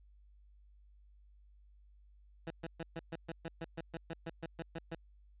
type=tone bursts; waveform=15% pulse; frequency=164.81 Hz; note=E3; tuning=in tune; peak=-33 dBFS; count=16; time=2.47-4.948 s; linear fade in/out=2 ms; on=33 ms; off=130 ms; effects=added 50 Hz sine -59 dBFS peak until 5.4 s + resampled to 8000 Hz